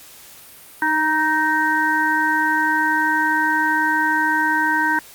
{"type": "harmonic tone with a mistuned harmonic", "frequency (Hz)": 310, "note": "D#4", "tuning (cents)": -6, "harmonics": [1, 3, 5, 6], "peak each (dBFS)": [-25, -20, -19, -24], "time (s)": [0.82, 4.99], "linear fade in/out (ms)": 2, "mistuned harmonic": 3, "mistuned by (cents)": 23, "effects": ["white hiss -43 dBFS RMS until 5.14 s", "Opus 48 kbps"]}